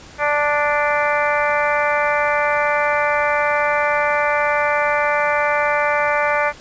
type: harmonic tone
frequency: 293.7 Hz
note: D4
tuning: in tune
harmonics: 2 / 3 / 4 / 5 / 6 / 7 / 8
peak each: -20 / -22 / -23 / -24 / -25 / -25 / -26 dBFS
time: 0.18-6.53 s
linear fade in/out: 50 ms
effects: pink hiss -41 dBFS RMS until 6.6 s + resampled to 16000 Hz